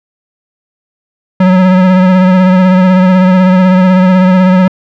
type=tone with vibrato; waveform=square; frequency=185 Hz; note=F#3; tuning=in tune; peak=-4 dBFS; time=1.4-4.68 s; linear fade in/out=5 ms; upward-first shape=triangle; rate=16 Hz; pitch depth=38 cents each way; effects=low-pass 2000 Hz 12 dB/octave